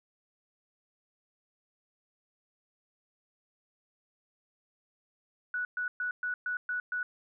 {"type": "tone bursts", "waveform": "sine", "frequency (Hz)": 1474, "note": "F#6", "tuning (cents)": -7, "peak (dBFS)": -30, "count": 7, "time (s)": [5.54, 7.03], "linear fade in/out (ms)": 2, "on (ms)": 110, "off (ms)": 120, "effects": []}